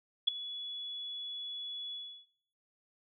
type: tone with ADSR envelope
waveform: sine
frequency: 3400 Hz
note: G#7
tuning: 40 cents sharp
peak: -20 dBFS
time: 0.27-2.27 s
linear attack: 13 ms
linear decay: 5 ms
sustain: -18 dB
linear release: 340 ms
effects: noise-tail reverb RT60 0.7 s tail -23 dB re dry